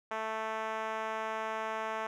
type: tone with band-pass filter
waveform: 5% pulse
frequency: 220 Hz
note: A3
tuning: in tune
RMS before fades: -36 dBFS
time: 0.11-2.07 s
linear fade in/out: 5 ms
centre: 810 Hz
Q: 1.1
effects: none